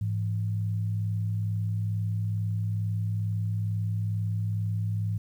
sine tone pair together, 105 / 167.26 Hz, G#2 / E3, +19 / +26 cents, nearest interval minor sixth, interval 807 cents, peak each -26 / -36 dBFS, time 0.01-5.18 s, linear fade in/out 5 ms, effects 10-bit

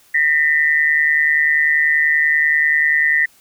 sine tone pair together, 1825.2 / 1975.5 Hz, A#6 / B6, -37 / 0 cents, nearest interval minor second, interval 137 cents, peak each -15 dBFS, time 0.14-3.26 s, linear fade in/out 10 ms, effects white hiss -52 dBFS RMS until 3.4 s

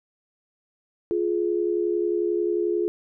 sine tone pair together, 349.2 / 420.4 Hz, F4 / G#4, 0 / +21 cents, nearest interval minor third, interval 321 cents, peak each -23 / -25 dBFS, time 1.11-2.88 s, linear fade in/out 0 ms, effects none

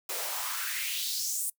white noise with high-pass filter sweep, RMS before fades -33 dBFS, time 0.09-1.5 s, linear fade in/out 5 ms, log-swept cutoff 440 to 9600 Hz, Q 2.9, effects noise-tail reverb RT60 0.1 s tail -22 dB re dry

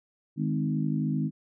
harmonic tone with a mistuned harmonic, 51.5 Hz, G#1, 14 cents flat, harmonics 3 / 4 / 5 / 6, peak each -28 / -31 / -31 / -35 dBFS, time 0.36-1.31 s, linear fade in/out 50 ms, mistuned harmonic 4, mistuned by +16 cents, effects none

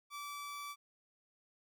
sawtooth tone, 1157 Hz, D6, 26 cents flat, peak -39 dBFS, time 0.1-0.76 s, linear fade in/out 50 ms, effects none

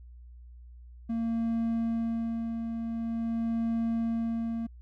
triangle tone with tremolo, 229 Hz, A#3, 31 cents flat, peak -24 dBFS, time 1.09-4.67 s, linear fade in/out 10 ms, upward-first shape sine, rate 0.46 Hz, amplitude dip 45%, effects added 60 Hz sine -46 dBFS peak until 4.81 s

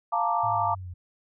sine chord, Bb major seventh, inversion second, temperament equal, 698.5 / 880 / 932.3 / 1174.7 Hz, F5 / A5 / Bb5 / D6, 0 / 0 / 0 / 0 cents, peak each -28 dBFS, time 0.12-0.75 s, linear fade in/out 10 ms
sine linear sweep, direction down, 110 to 86.8 Hz, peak -35 dBFS, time 0.43-0.94 s, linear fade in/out 10 ms
effects none

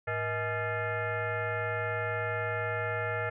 sine tone with frequency modulation, 633 Hz, D#5, 30 cents sharp, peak -29 dBFS, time 0.07-3.3 s, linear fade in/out 10 ms, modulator 370 Hz, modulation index 3.8, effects none

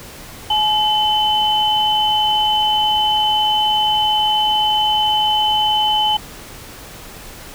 sine tone pair together, 852 / 3036 Hz, G#5 / F#7, +44 / +44 cents, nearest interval octave + minor seventh, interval 2200 cents, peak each -16 dBFS, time 0.5-6.17 s, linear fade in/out 5 ms, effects pink hiss -36 dBFS RMS until 7.54 s

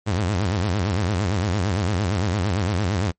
sawtooth tone with vibrato, 96.3 Hz, G2, 30 cents flat, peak -16 dBFS, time 0.06-3.12 s, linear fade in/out 20 ms, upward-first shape sine, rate 8.8 Hz, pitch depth 210 cents each way, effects noise-tail reverb RT60 0.1 s tail -25 dB re dry + MP3 32 kbps

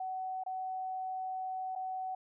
sine tone with dropouts, 751 Hz, F#5, 26 cents sharp, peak -35 dBFS, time 0-2.15 s, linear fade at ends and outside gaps 5 ms, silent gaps 0.437-0.462 / 1.753-1.759 s, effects none

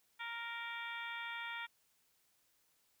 harmonic tone with a mistuned harmonic, 466.2 Hz, A#4, in tune, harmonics 2 / 3 / 4 / 5 / 6 / 7 / 8, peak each -48 / -47 / -47 / -47 / -56 / -53 / -54 dBFS, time 0.19-1.67 s, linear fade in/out 20 ms, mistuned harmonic 8, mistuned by -75 cents, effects white hiss -75 dBFS RMS until 3 s

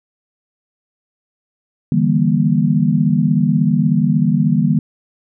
sine chord, E half-diminished seventh, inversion third, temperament just, 148.33 / 164.81 / 197.78 / 237.3 Hz, D3 / E3 / G3 / Bb3, +18 / 0 / +16 / +31 cents, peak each -17 dBFS, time 1.92-4.79 s, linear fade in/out 2 ms, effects none

